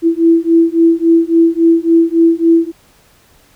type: beating tone pair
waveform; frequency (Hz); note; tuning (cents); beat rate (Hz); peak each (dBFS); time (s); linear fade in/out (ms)
sine; 330.1 / 333.7; E4 / E4; +2 / +21; 3.6; -10; 0.02-2.72; 50
effects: pink hiss -49 dBFS RMS until 3.55 s